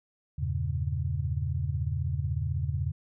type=chord; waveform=sine; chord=E diminished seventh; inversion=none; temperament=equal with one note detuned; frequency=82.41 / 98.4 / 116.54 / 138.59 Hz; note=E2 / G2 / Bb2 / Db3; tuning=0 / +7 / 0 / 0 cents; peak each=-31 / -34 / -35 / -32 dBFS; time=0.38-2.92 s; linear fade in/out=10 ms; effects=none